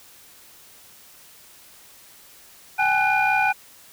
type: tone cluster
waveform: sine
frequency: 774 / 839 / 1488 / 2420 Hz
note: G5 / G#5 / F#6 / D#7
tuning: -22 / +17 / +9 / -49 cents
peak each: -22 dBFS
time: 2.78-3.53 s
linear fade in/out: 20 ms
effects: tanh soft clip ceiling -10 dBFS + white hiss -49 dBFS RMS until 3.92 s